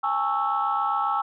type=chord; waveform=sine; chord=A major seventh; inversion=third; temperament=equal with one note detuned; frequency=812.6 / 880 / 1108.7 / 1318.5 Hz; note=G#5 / A5 / C#6 / E6; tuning=-38 / 0 / 0 / 0 cents; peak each=-26 / -29 / -28 / -25 dBFS; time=0.03-1.22 s; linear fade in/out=10 ms; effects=tanh soft clip ceiling -14 dBFS